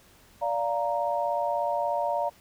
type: chord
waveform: sine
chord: Bb major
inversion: first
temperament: just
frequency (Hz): 582.7 / 699.2 / 932.3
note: D5 / F5 / Bb5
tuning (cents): -14 / +2 / 0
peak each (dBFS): -29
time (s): 0.41-2.3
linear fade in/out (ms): 20
effects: pink hiss -57 dBFS RMS until 2.4 s